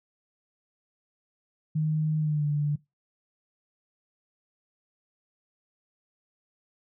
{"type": "tone with pitch glide", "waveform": "sine", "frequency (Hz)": [155, 147.15], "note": ["D#3", "D3"], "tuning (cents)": [-6, 4], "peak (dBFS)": -23, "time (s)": [1.75, 2.76], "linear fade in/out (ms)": 10, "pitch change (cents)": -90, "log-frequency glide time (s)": [2.19, 2.46], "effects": ["noise-tail reverb RT60 0.2 s tail -21 dB re dry"]}